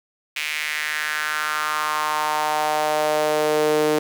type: tone with high-pass filter sweep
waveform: sawtooth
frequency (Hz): 152.5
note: D#3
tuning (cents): -34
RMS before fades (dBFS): -22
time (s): 0.36-3.99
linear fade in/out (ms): 5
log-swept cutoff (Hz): 2400 to 390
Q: 3.4
effects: none